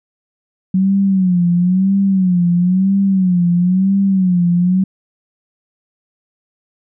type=tone with vibrato; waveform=sine; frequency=185 Hz; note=F#3; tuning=in tune; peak=-10 dBFS; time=0.74-4.84 s; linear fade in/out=5 ms; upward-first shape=sine; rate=1 Hz; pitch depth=110 cents each way; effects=none